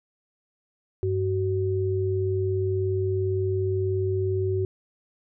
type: tone pair together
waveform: sine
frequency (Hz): 98.16 / 376.2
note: G2 / F#4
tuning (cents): +3 / +29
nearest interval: octave + major seventh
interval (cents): 2326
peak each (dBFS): -25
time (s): 1.03-4.65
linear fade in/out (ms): 0
effects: none